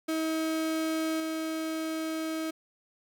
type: tone with level steps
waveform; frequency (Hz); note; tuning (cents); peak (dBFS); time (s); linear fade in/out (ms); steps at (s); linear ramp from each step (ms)
35% pulse; 319.1; D#4; +44; -26 / -29; 0.08-2.51; 10; 1.2; 2
effects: none